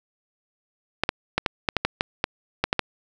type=clicks; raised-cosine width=0.3 ms; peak=-4 dBFS; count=12; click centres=1.036 / 1.091 / 1.38 / 1.462 / 1.688 / 1.767 / 1.85 / 2.009 / 2.241 / 2.64 / 2.729 / 2.793 s; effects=none